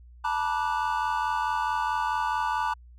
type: chord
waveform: triangle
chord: B minor seventh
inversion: third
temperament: equal with one note detuned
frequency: 880 / 964.6 / 1174.7 / 1480 Hz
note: A5 / B5 / D6 / F#6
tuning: 0 / -41 / 0 / 0 cents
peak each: -27 / -27 / -31 / -32 dBFS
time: 0.24-2.74 s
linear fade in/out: 10 ms
effects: added 60 Hz sine -47 dBFS peak until 2.98 s